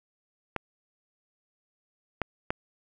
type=clicks; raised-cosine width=0.5 ms; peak=-14 / -12 / -12 dBFS; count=3; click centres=0.563 / 2.217 / 2.505 s; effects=none